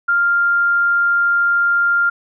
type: tone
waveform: sine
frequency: 1396.9 Hz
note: F6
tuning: in tune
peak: -12 dBFS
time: 0.08-2.1 s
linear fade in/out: 10 ms
effects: none